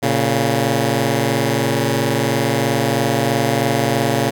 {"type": "tone pair together", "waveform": "10% pulse", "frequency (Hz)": [115.54, 138.59], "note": ["A#2", "C#3"], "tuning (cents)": [-15, 0], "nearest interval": "minor third", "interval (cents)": 315, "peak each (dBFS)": -10, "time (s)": [0.02, 4.31], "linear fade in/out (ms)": 20, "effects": []}